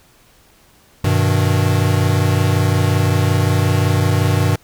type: chord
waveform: square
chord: G augmented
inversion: none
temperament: equal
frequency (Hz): 98 / 123.47 / 155.56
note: G2 / B2 / D#3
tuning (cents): 0 / 0 / 0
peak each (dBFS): -16 / -19 / -20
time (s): 1.04-4.56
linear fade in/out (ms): 5
effects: pink hiss -51 dBFS RMS until 4.63 s